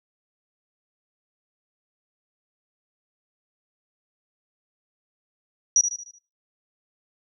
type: tone with echo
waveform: sine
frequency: 5800 Hz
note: F#8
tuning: 35 cents flat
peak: -13 dBFS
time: 5.76-5.81 s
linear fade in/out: 2 ms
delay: 75 ms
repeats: 5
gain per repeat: -7 dB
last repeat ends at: 6.185 s
effects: noise-tail reverb RT60 0.4 s tail -24 dB re dry